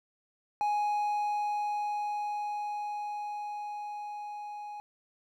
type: tone with level ramp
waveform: triangle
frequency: 832 Hz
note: G#5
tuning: 3 cents sharp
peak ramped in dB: -24 to -37 dBFS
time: 0.61-4.8 s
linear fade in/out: 0 ms
effects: none